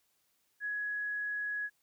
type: tone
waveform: sine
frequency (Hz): 1676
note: G#6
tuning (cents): +15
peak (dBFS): -33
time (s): 0.6-1.7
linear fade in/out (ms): 50
effects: white hiss -75 dBFS RMS until 1.82 s